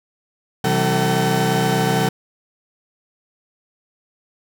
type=tone cluster; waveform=35% pulse; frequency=130.8 / 164.8 / 193.2 / 447 / 760 Hz; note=C3 / E3 / G3 / A4 / F#5; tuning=0 / 0 / -25 / +27 / +46 cents; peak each=-21 dBFS; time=0.64-2.09 s; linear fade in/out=5 ms; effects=none